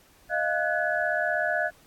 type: tone cluster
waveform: sine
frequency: 619 / 695 / 1483 / 1698 Hz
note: D#5 / F5 / F#6 / G#6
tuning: -9 / -9 / +4 / +38 cents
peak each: -29 dBFS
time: 0.29-1.71 s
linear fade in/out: 50 ms
effects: pink hiss -58 dBFS RMS until 1.86 s + AAC 64 kbps